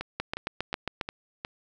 two click trains, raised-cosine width 0.3 ms, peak -17 / -13 dBFS, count 5 / 7, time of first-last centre 0.01-1.449 / 0.2-1.012 s, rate 2.78 / 7.39 Hz, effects none

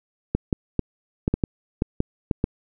clicks, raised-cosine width 3 ms, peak -7 dBFS, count 10, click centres 0.35 / 0.528 / 0.793 / 1.279 / 1.34 / 1.438 / 1.821 / 2.004 / 2.312 / 2.441 s, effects none

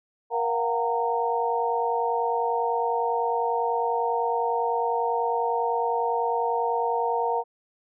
sine tone cluster, 471.3 / 702 / 752 / 922 Hz, A#4 / F5 / F#5 / A#5, +19 / +9 / +28 / -19 cents, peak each -27 / -30 / -30 / -26 dBFS, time 0.3-7.44 s, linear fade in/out 50 ms, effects none

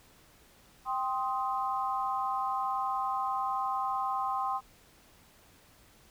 sine chord, C minor, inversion second, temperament just, 784.9 / 1046.5 / 1255.8 Hz, G5 / C6 / Eb6, +2 / 0 / +16 cents, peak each -33 / -32 / -36 dBFS, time 0.85-4.61 s, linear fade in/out 50 ms, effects pink hiss -60 dBFS RMS until 6.1 s

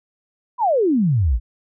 sine exponential sweep, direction down, 1034 to 49.4 Hz, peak -14 dBFS, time 0.58-1.4 s, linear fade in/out 50 ms, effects none

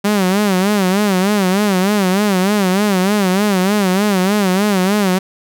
sawtooth tone with vibrato, 196 Hz, G3, in tune, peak -8 dBFS, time 0.04-5.19 s, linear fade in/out 10 ms, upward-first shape sine, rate 3.3 Hz, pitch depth 130 cents each way, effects none

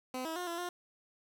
15% pulse tone with pitch steps, 255.8 / 322.8 / 357.3 / 340 / 354.2 Hz, C4 / E4 / F4 / F4 / F4, -39 / -36 / +40 / -46 / +24 cents, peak -30 dBFS, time 0.14-0.69 s, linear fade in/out 2 ms, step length 110 ms, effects none

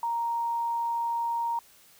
sine tone, 933 Hz, A#5, 1 cent sharp, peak -26 dBFS, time 0.03-1.59 s, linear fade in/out 2 ms, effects white hiss -57 dBFS RMS until 1.99 s

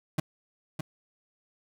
35% pulse tone with echo, 155.56 Hz, D#3, in tune, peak -22 dBFS, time 0.18-0.2 s, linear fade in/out 5 ms, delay 610 ms, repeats 1, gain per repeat -6 dB, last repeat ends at 0.81 s, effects none

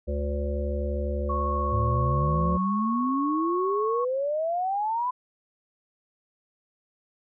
harmonic tone, 72.1 Hz, D2, 31 cents flat, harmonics 1 / 3 / 5 / 7 / 8, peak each -27 / -36 / -36 / -34 / -35 dBFS, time 0.07-2.58 s, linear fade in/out 20 ms
sine tone with vibrato, 1102 Hz, C#6, 11 cents flat, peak -27 dBFS, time 1.29-4.05 s, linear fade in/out 10 ms, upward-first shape square, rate 17 Hz, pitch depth 11 cents each way
sine exponential sweep, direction up, 102.8 to 1018 Hz, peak -24 dBFS, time 1.72-5.11 s, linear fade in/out 10 ms
effects none

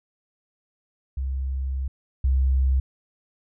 sine tone pair in turn, 66.4 / 65.9 Hz, C2 / C2, +26 / +13 cents, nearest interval unison, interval 13 cents, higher first, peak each -24 / -17 dBFS, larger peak second, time 1.17-1.88 / 2.24-2.8 s, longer first, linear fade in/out 5 ms, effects none

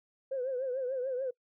sine tone with vibrato, 517 Hz, C5, 21 cents flat, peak -30 dBFS, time 0.31-1.31 s, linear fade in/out 10 ms, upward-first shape triangle, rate 6.8 Hz, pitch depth 110 cents each way, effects noise-tail reverb RT60 0.1 s tail -24 dB re dry + tanh soft clip ceiling -26 dBFS

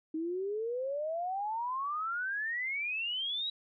sine exponential sweep, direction up, 310.7 to 3900 Hz, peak -32 dBFS, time 0.14-3.5 s, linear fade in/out 5 ms, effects none

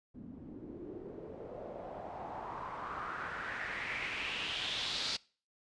white noise with low-pass filter sweep, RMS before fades -41 dBFS, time 0.14-5.17 s, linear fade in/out 10 ms, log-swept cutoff 230 to 4500 Hz, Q 3.7, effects noise-tail reverb RT60 0.4 s tail -23 dB re dry + resampled to 22050 Hz

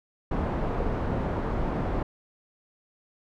pink low-pass noise, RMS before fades -28 dBFS, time 0.31-2.03 s, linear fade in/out 5 ms, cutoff 940 Hz, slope 12 dB/octave, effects none

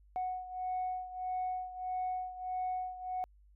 sine beating tone pair, 737 / 738.6 Hz, F#5 / F#5, -7 / -3 cents, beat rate 1.6 Hz, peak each -35 / -39 dBFS, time 0.16-3.24 s, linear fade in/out 0 ms, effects tanh soft clip ceiling -29 dBFS + added 50 Hz sine -59 dBFS peak until 3.55 s

